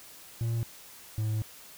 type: tone pair in turn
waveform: triangle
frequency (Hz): 115.5 / 108.63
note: A#2 / A2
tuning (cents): -16 / -22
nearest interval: minor second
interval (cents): 106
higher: first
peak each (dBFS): -25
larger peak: neither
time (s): 0.41-0.63 / 1.18-1.42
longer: second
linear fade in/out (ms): 0
effects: white hiss -50 dBFS RMS until 1.77 s